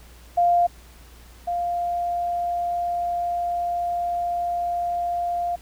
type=tone pair in turn; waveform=sine; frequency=698.5 / 698.5 Hz; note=F5 / F5; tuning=0 / 0 cents; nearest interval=unison; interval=0 cents; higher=neither; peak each=-15 / -22 dBFS; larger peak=first; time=0.37-0.67 / 1.47-5.56 s; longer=second; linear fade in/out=10 ms; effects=added 59 Hz sine -46 dBFS peak until 5.61 s + pink hiss -51 dBFS RMS until 5.61 s